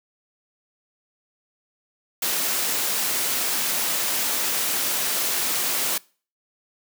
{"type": "noise", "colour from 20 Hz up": "white", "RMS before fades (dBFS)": -24, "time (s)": [2.22, 5.98], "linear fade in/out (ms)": 5, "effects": ["noise-tail reverb RT60 0.4 s tail -24 dB re dry", "high-pass 200 Hz 12 dB/octave"]}